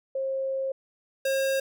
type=tone pair in turn; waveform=sine / square; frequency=535 / 538.4 Hz; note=C5 / C5; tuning=+38 / +49 cents; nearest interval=unison; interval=11 cents; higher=second; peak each=-26 / -24 dBFS; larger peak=second; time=0.15-0.72 / 1.25-1.6 s; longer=first; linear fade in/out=5 ms; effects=none